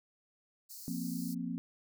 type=high-pass noise; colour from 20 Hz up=white; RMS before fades=-48 dBFS; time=0.69-1.35 s; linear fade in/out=20 ms; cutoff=4200 Hz; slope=96 dB/octave
type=chord; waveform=sine; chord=F suspended fourth; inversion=none; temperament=equal; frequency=174.61 / 233.1 / 261.6 Hz; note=F3 / Bb3 / C4; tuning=0 / 0 / 0 cents; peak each=-39 dBFS; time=0.88-1.58 s; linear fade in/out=0 ms
effects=none